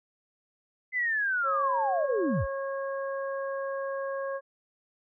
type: linear sweep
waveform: sine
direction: down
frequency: 2053 to 32.4 Hz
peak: -25 dBFS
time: 0.92-2.47 s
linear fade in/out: 50 ms
type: harmonic tone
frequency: 546 Hz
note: C#5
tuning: 26 cents flat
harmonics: 1 / 2 / 3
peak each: -31 / -38 / -41 dBFS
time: 1.43-4.41 s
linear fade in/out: 50 ms
effects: none